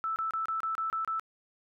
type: tone bursts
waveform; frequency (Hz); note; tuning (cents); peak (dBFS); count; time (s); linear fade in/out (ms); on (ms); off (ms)
sine; 1318; E6; -1; -29; 8; 0.04-1.196; 0; 120; 28
effects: none